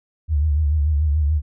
sine tone with vibrato, 75.1 Hz, D2, 39 cents sharp, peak -15 dBFS, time 0.28-1.42 s, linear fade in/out 50 ms, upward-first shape triangle, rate 6.9 Hz, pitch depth 110 cents each way, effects none

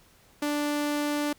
sawtooth tone, 293.7 Hz, D4, in tune, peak -22 dBFS, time 0.42-1.33 s, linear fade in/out 5 ms, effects pink hiss -59 dBFS RMS until 1.38 s

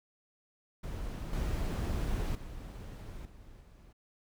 brown noise with level steps, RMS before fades -39 / -33 / -44 / -53 / -55 dBFS, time 0.83-3.93 s, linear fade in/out 10 ms, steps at 1.33 / 2.35 / 3.25 / 3.61 s, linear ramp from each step 2 ms, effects none

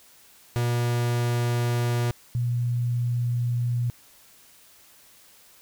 45% pulse / sine tone pair in turn, 120 / 120.7 Hz, B2 / B2, -49 / -39 cents, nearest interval unison, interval 10 cents, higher second, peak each -22 dBFS, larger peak neither, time 0.56-2.11 / 2.35-3.9 s, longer neither, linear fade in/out 0 ms, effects white hiss -54 dBFS RMS until 5.61 s

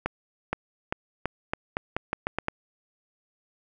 accelerating click train, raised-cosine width 0.5 ms, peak -11 dBFS, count 11, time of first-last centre 0.06-2.484 s, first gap 470 ms, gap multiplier 0.84, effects none

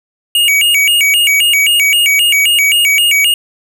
square tone with vibrato, 2541 Hz, D#7, 36 cents sharp, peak -8 dBFS, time 0.35-3.34 s, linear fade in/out 2 ms, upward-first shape square, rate 3.8 Hz, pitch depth 200 cents each way, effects none

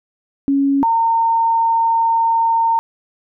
sine tone pair in turn, 277.2 / 913.7 Hz, C#4 / A#5, 0 / -35 cents, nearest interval octave + major sixth, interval 2065 cents, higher second, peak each -12 dBFS, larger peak neither, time 0.48-0.83 / 0.83-2.79 s, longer second, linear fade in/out 0 ms, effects none

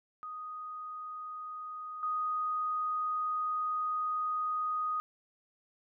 sine tone with level steps, 1244.5 Hz, D#6, in tune, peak -39 / -30 dBFS, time 0.23-5 s, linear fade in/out 0 ms, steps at 2.03 s, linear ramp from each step 2 ms, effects none

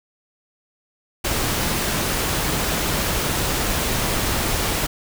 pink noise, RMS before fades -22 dBFS, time 1.24-4.87 s, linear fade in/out 10 ms, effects none

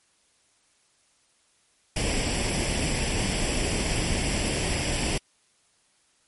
pink noise with comb filter, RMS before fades -26 dBFS, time 1.96-5.18 s, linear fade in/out 5 ms, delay 0.38 ms, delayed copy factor +0.65, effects white hiss -65 dBFS RMS until 6.27 s + MP3 48 kbps

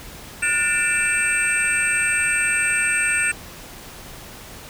sine tone cluster, 1443 / 1783 / 2348 / 2659 / 8300 Hz, F#6 / A6 / D7 / E7 / C9, -44 / +22 / -1 / +14 / -15 cents, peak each -24 dBFS, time 0.42-3.32 s, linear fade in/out 10 ms, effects pink hiss -39 dBFS RMS until 4.69 s

